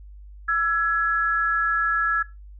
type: tone pair together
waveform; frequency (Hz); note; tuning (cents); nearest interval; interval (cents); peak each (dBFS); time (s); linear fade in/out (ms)
sine; 1335 / 1682; E6 / G#6; +22 / +22; major third; 400; -22 / -21; 0.48-2.23; 10
effects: noise-tail reverb RT60 0.2 s tail -17 dB re dry + added 50 Hz sine -40 dBFS peak until 2.59 s